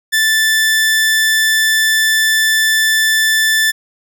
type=tone; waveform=sawtooth; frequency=1760 Hz; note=A6; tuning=in tune; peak=-7 dBFS; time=0.12-3.72 s; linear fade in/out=20 ms; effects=none